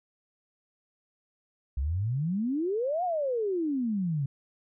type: exponential two-way sweep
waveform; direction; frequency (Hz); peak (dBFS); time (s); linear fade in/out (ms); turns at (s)
sine; up then down; 62.5 to 745 to 132.8; -26; 1.77-4.26; 5; 3.04
effects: none